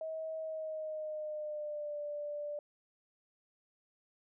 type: tone with pitch glide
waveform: sine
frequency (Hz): 638 to 588.4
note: D#5 to D5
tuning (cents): +43 to +3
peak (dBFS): -37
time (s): 0.01-2.59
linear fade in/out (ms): 2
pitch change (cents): -140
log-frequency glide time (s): 0.38-1.99
effects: none